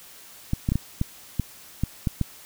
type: clicks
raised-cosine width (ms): 5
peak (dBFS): -10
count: 9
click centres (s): 0.534 / 0.689 / 0.72 / 0.756 / 1.014 / 1.397 / 1.836 / 2.072 / 2.213
effects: white hiss -47 dBFS RMS until 2.45 s